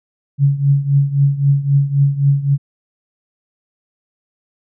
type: tone with tremolo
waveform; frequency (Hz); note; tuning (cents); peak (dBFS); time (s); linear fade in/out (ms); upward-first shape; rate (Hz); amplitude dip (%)
sine; 140.3; C#3; +21; -7; 0.38-2.58; 50; triangle; 3.8; 85
effects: none